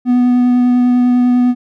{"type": "tone with vibrato", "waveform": "triangle", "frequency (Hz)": 246.9, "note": "B3", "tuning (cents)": 0, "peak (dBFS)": -6, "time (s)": [0.05, 1.55], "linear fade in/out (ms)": 50, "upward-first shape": "sine", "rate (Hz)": 10, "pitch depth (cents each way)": 10, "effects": []}